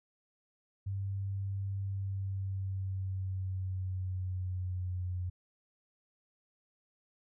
sine tone with pitch glide, 98 to 90.39 Hz, G2 to F#2, 0 to -40 cents, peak -33 dBFS, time 0.86-5.3 s, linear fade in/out 10 ms, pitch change -140 cents, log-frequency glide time 1.81-5.16 s, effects none

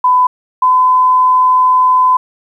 sine tone pair in turn, 1003 / 1014.1 Hz, B5 / B5, +26 / +46 cents, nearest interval unison, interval 20 cents, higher second, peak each -6 dBFS, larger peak neither, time 0.04-0.27 / 0.62-2.17 s, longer second, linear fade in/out 5 ms, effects 8-bit

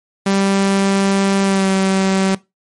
sawtooth tone with pitch glide, 196 to 191.86 Hz, G3 to G3, 0 to -37 cents, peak -9 dBFS, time 0.26-2.35 s, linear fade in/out 5 ms, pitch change -37 cents, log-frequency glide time 1.43-1.69 s, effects noise-tail reverb RT60 0.2 s tail -19 dB re dry + MP3 48 kbps

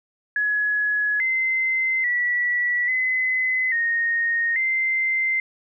sine tone with pitch steps, 1687 / 2067 / 1948 / 2031 / 1857 / 2080 Hz, G#6 / C7 / B6 / B6 / A#6 / C7, +27 / -22 / -24 / +48 / -7 / -11 cents, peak -19 dBFS, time 0.36-5.4 s, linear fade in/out 2 ms, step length 840 ms, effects none

